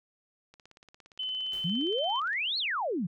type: click train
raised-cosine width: 0.2 ms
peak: -36 dBFS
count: 32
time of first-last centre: 0.54-2.332 s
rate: 17.3 Hz
type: tone with pitch glide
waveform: sine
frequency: 3040 to 3088 Hz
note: F#7 to G7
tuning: +46 to -27 cents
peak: -31 dBFS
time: 1.19-2.2 s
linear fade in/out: 5 ms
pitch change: +27 cents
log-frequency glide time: 1.4-1.98 s
type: noise with exponential decay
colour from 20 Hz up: pink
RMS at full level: -48 dBFS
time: 1.53-1.93 s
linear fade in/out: 2 ms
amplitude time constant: 85 ms
type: exponential two-way sweep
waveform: sine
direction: up then down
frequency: 154.6 to 4435 to 154.6 Hz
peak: -28 dBFS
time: 1.64-3.07 s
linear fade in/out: 10 ms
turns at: 2.58 s
effects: none

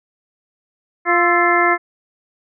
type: harmonic tone with a mistuned harmonic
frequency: 348.6 Hz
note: F4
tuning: 3 cents flat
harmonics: 1 / 2 / 3 / 4 / 5 / 6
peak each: -19 / -19 / -19 / -19 / -19 / -19 dBFS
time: 1.05-1.78 s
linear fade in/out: 50 ms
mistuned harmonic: 4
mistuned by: -79 cents
effects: none

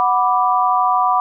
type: chord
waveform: sine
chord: B minor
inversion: second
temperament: equal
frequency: 740 / 987.8 / 1174.7 Hz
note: F#5 / B5 / D6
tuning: 0 / 0 / 0 cents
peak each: -17 dBFS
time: 0-1.2 s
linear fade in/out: 0 ms
effects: none

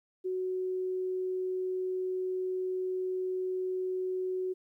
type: tone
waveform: sine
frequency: 370.8 Hz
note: F#4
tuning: 4 cents sharp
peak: -30 dBFS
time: 0.24-4.54 s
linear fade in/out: 20 ms
effects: 12-bit

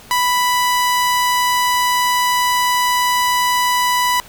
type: tone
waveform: sawtooth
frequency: 989 Hz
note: B5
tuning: 2 cents sharp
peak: -10 dBFS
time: 0.11-4.2 s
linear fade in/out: 0 ms
effects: pink hiss -41 dBFS RMS until 4.28 s

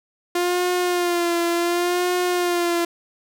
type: tone with vibrato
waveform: sawtooth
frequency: 350.2 Hz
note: F4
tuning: 5 cents sharp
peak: -15 dBFS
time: 0.35-2.85 s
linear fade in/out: 5 ms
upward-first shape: sine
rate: 0.69 Hz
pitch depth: 44 cents each way
effects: none

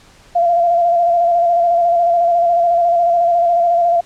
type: tone with vibrato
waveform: sine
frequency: 689 Hz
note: F5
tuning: 24 cents flat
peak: -10 dBFS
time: 0.35-4.01 s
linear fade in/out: 10 ms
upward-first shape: square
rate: 14 Hz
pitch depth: 28 cents each way
effects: pink hiss -46 dBFS RMS until 4.05 s + low-pass 8000 Hz 12 dB/octave

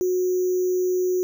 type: tone with sample-and-hold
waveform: sine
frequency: 364.9 Hz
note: F#4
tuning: 24 cents flat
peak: -19 dBFS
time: 0.01-1.23 s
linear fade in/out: 0 ms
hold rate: 6300 Hz
effects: none

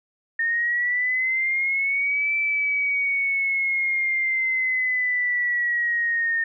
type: linear two-way sweep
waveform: sine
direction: up then down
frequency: 1827 to 2327 to 1827 Hz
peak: -20 dBFS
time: 0.39-6.44 s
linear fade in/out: 5 ms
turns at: 2.35 s
effects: none

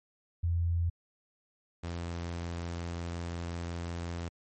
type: tone pair in turn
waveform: sine / sawtooth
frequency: 85.2 / 85.58 Hz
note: F2 / F2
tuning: -42 / -35 cents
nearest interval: unison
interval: 7 cents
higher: second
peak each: -26 / -31 dBFS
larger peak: first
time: 0.43-0.9 / 1.83-4.29 s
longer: second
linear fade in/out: 10 ms
effects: MP3 32 kbps

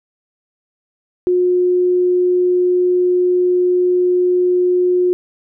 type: tone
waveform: sine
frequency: 360.2 Hz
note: F#4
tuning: 46 cents flat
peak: -11 dBFS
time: 1.27-5.13 s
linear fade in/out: 0 ms
effects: none

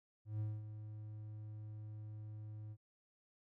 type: tone with ADSR envelope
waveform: triangle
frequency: 107 Hz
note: A2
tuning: 48 cents flat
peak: -34 dBFS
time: 0.25-2.77 s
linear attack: 150 ms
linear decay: 220 ms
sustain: -10 dB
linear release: 53 ms
effects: none

